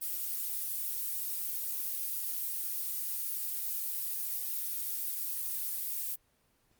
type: noise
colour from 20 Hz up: violet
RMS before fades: -35 dBFS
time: 0.01-6.16 s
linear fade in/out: 20 ms
effects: pink hiss -71 dBFS RMS until 6.79 s + Opus 24 kbps